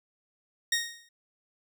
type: tone with exponential decay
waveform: 15% pulse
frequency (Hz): 1864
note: A#6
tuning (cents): -1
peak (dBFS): -16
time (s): 0.72-1.09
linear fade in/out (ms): 5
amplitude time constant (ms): 80
effects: none